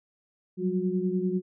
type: tone cluster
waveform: sine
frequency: 181.4 / 191.5 / 364.1 Hz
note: F#3 / G3 / F#4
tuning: -34 / -40 / -28 cents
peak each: -29 / -29 / -29 dBFS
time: 0.57-1.42 s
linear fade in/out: 50 ms
effects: none

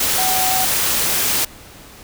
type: tone in noise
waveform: sine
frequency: 751 Hz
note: F#5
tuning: 26 cents sharp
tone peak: -20 dBFS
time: 0.18-0.65 s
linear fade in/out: 5 ms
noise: white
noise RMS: -18 dBFS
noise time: 0-1.45 s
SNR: -5 dB
effects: pink hiss -41 dBFS RMS until 2.03 s

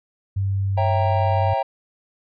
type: tone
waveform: sine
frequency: 97.8 Hz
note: G2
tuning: 4 cents flat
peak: -19 dBFS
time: 0.36-1.54 s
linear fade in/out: 10 ms
type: chord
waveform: triangle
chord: C# diminished seventh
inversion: none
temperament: equal with one note detuned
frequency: 545.8 / 659.3 / 784 / 932.3 Hz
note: C#5 / E5 / G5 / Bb5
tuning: -27 / 0 / 0 / 0 cents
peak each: -24 / -24 / -21 / -24 dBFS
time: 0.77-1.63 s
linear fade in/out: 10 ms
effects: resampled to 11025 Hz

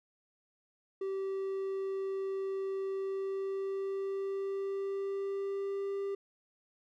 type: tone with pitch glide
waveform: triangle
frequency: 387.2 to 396 Hz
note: G4 to G4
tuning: -21 to +18 cents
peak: -31 dBFS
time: 1.01-6.15 s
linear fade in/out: 5 ms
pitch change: +39 cents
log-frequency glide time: 2.92-6 s
effects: none

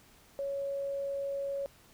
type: tone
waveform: sine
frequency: 556 Hz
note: C#5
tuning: 5 cents sharp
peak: -32 dBFS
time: 0.39-1.66 s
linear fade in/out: 0 ms
effects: pink hiss -60 dBFS RMS until 1.93 s

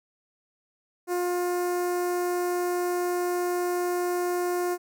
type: tone with notch filter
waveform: sawtooth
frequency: 355.2 Hz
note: F4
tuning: 29 cents sharp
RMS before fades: -27 dBFS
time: 1.07-4.78 s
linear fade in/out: 50 ms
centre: 3300 Hz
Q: 0.52
effects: none

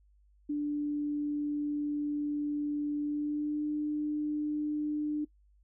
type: tone with pitch glide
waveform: sine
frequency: 293.7 to 299.4 Hz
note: D4 to D4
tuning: 0 to +33 cents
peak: -29 dBFS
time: 0.49-5.25 s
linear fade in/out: 10 ms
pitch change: +33 cents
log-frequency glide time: 3.01-3.65 s
effects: noise-tail reverb RT60 0.1 s tail -21 dB re dry + added 50 Hz sine -61 dBFS peak until 5.63 s

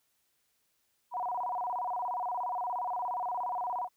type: tone with vibrato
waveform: sine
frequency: 841 Hz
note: G#5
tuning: 22 cents sharp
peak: -31 dBFS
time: 1.11-3.89 s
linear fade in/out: 50 ms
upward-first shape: square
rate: 17 Hz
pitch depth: 250 cents each way
effects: white hiss -75 dBFS RMS until 3.96 s

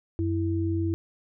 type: tone pair together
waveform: sine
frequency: 92.49 / 329.6 Hz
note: F#2 / E4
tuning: 0 / 0 cents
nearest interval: octave + minor seventh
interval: 2200 cents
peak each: -26 / -27 dBFS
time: 0.19-0.94 s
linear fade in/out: 0 ms
effects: none

